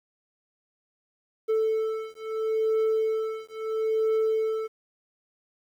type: beating tone pair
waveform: triangle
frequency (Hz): 440 / 440.75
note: A4 / A4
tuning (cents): 0 / +3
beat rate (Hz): 0.75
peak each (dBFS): -25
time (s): 1.48-4.68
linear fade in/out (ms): 20
effects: 10-bit